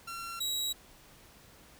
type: tone pair in turn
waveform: sawtooth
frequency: 1365 / 3861 Hz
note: F6 / B7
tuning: -40 / -40 cents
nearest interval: octave + tritone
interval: 1800 cents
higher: second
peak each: -35 / -28 dBFS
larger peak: second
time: 0.07-0.4 / 0.4-0.73 s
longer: neither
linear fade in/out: 10 ms
effects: pink hiss -57 dBFS RMS until 1.79 s